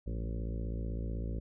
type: harmonic tone with a mistuned harmonic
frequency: 55.9 Hz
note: A1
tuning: 28 cents sharp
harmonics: 1 / 2 / 3 / 4 / 5 / 6 / 7 / 8 / 9 / 10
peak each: -35 / -41 / -45 / -47 / -49 / -51 / -52 / -53 / -54 / -55 dBFS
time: 0.06-1.4 s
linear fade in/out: 10 ms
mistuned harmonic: 3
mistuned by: +76 cents
effects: none